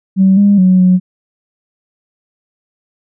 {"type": "tone with pitch steps", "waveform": "sine", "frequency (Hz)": [191.1, 202.1, 185, 183.1], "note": ["G3", "G#3", "F#3", "F#3"], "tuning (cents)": [-44, -47, 0, -18], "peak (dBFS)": -4, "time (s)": [0.16, 1], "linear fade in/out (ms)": 50, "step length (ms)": 210, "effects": ["tanh soft clip ceiling 0 dBFS"]}